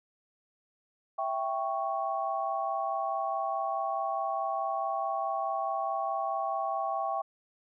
sine chord, C# diminished, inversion first, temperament equal, 659.3 / 784 / 1108.7 Hz, E5 / G5 / C#6, 0 / 0 / 0 cents, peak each -34 / -32 / -34 dBFS, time 1.18-7.22 s, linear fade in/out 10 ms, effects none

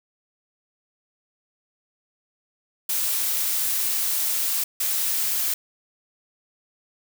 blue noise bursts at uneven times, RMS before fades -24 dBFS, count 2, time 2.89-4.64 / 4.8-5.54 s, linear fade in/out 5 ms, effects none

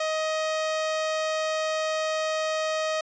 sawtooth tone, 628 Hz, D#5, 16 cents sharp, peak -21 dBFS, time 0-3.01 s, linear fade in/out 5 ms, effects resampled to 16000 Hz

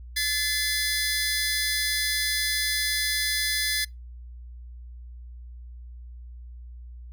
20% pulse tone cluster, 1730 / 2047 / 4874 Hz, A6 / C7 / D#8, -30 / -38 / -37 cents, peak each -23 dBFS, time 0.16-3.85 s, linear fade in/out 10 ms, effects noise-tail reverb RT60 0.2 s tail -26 dB re dry + added 60 Hz sine -39 dBFS peak until 7.12 s

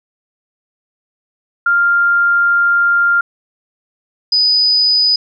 sine tone pair in turn, 1396.9 / 4978 Hz, F6 / D#8, 0 / 0 cents, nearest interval octave + minor seventh, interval 2200 cents, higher second, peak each -9 dBFS, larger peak neither, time 1.66-3.21 / 4.32-5.16 s, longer first, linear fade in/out 5 ms, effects none

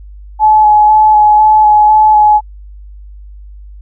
sine tone with vibrato, 852 Hz, G#5, 44 cents sharp, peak -3 dBFS, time 0.39-2.41 s, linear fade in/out 50 ms, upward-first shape square, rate 2 Hz, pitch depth 14 cents each way, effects added 50 Hz sine -29 dBFS peak until 3.81 s

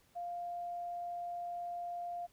sine tone, 699 Hz, F5, 1 cent sharp, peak -38 dBFS, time 0.15-2.27 s, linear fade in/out 20 ms, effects pink hiss -69 dBFS RMS until 2.32 s

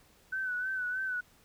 sine tone with vibrato, 1508 Hz, F#6, 32 cents sharp, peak -31 dBFS, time 0.32-1.21 s, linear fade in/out 10 ms, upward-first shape sine, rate 3.2 Hz, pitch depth 49 cents each way, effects pink hiss -63 dBFS RMS until 1.44 s

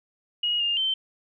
sine tone with pitch steps, 2888 / 2817 / 3100 Hz, F#7 / F7 / G7, -43 / +14 / -20 cents, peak -22 dBFS, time 0.43-0.94 s, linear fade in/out 5 ms, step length 170 ms, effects none

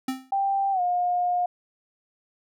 square tone with exponential decay, 261.6 Hz, C4, in tune, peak -23 dBFS, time 0.08-0.31 s, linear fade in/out 5 ms, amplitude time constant 50 ms
sine tone with pitch glide, 787 to 713.4 Hz, G5 to F5, +7 to +37 cents, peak -21 dBFS, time 0.32-1.46 s, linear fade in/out 5 ms, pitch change -170 cents, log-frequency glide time 0.72-0.81 s
effects none

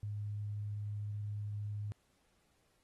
sine tone, 103.83 Hz, G#2, in tune, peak -37 dBFS, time 0.03-1.92 s, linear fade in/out 0 ms, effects pink hiss -75 dBFS RMS until 2.83 s + AAC 32 kbps

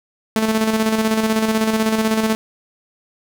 sawtooth tone with tremolo, 220 Hz, A3, in tune, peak -10 dBFS, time 0.36-2.35 s, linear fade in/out 0 ms, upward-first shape square, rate 16 Hz, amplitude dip 45%, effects none

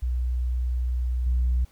sine tone with level steps, 61.74 Hz, B1, in tune, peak -22 / -18 dBFS, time 0.02-1.65 s, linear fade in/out 10 ms, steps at 1.26 s, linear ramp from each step 5 ms, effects tanh soft clip ceiling -17 dBFS + pink hiss -60 dBFS RMS until 1.71 s

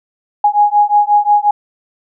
sine beating tone pair, 826 / 831.6 Hz, G#5 / G#5, -10 / +2 cents, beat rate 5.6 Hz, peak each -11 dBFS, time 0.44-1.51 s, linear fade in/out 5 ms, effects none

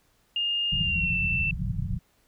sine tone with pitch glide, 2826 to 2672 Hz, F7 to E7, +20 to +23 cents, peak -24 dBFS, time 0.36-1.51 s, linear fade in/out 2 ms, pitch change -97 cents, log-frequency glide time 0.79-1.16 s
white low-pass noise, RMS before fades -30 dBFS, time 0.72-1.99 s, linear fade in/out 10 ms, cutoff 190 Hz, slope 96 dB/octave
effects pink hiss -66 dBFS RMS until 2.27 s

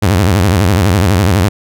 sawtooth tone with vibrato, 94.8 Hz, F#2, 43 cents sharp, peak -4 dBFS, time 0.02-1.49 s, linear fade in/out 10 ms, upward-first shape sine, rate 12 Hz, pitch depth 220 cents each way, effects none

